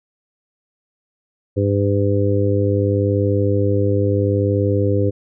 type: harmonic tone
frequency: 100.7 Hz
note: G2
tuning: 47 cents sharp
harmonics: 1 / 2 / 3 / 4 / 5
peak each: -17 / -27 / -22 / -22 / -21 dBFS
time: 1.56-5.11 s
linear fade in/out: 20 ms
effects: none